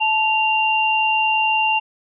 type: tone pair together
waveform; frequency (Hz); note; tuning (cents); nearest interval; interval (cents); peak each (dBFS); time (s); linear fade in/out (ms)
sine; 874.1 / 2775; A5 / F7; -12 / -12; octave + minor sixth; 2000; -18; 0-1.8; 20
effects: none